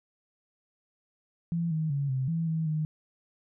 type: tone with pitch steps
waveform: sine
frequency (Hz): 168.7 / 157.7 / 140.9 / 131.3 / 164.8 / 160.8 / 154.8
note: E3 / D#3 / C#3 / C3 / E3 / E3 / D#3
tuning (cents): +40 / +24 / +29 / +6 / 0 / -43 / -9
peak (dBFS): -26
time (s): 1.52-2.85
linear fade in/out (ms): 0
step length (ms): 190
effects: none